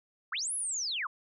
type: linear two-way sweep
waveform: sine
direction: up then down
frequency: 987.8 to 11010 to 987.8 Hz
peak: -31 dBFS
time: 0.32-1.07 s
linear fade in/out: 5 ms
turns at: 0.54 s
effects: none